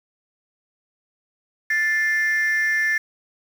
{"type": "tone pair together", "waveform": "sine", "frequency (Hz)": [1760, 2101], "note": ["A6", "C7"], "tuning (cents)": [0, 7], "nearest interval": "minor third", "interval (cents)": 307, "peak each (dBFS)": [-17, -22], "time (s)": [1.7, 2.98], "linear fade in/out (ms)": 5, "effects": ["tanh soft clip ceiling -15 dBFS", "7-bit"]}